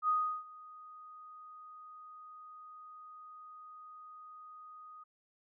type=tone with ADSR envelope; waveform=sine; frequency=1244.5 Hz; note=D#6; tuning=in tune; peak=-26 dBFS; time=0.02-5.04 s; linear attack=64 ms; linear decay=350 ms; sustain=-23 dB; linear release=12 ms; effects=none